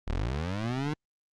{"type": "linear sweep", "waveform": "25% pulse", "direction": "up", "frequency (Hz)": [31.3, 155.4], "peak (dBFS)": -24, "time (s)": [0.07, 0.94], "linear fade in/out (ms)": 10, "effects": ["low-pass 5000 Hz 12 dB/octave", "Opus 48 kbps"]}